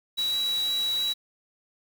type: tone in noise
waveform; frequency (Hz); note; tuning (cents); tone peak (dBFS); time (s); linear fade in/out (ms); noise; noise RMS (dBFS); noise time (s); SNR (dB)
sine; 3901; B7; -22; -24; 0.17-1.14; 20; white; -39; 0.17-1.14; +12
effects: none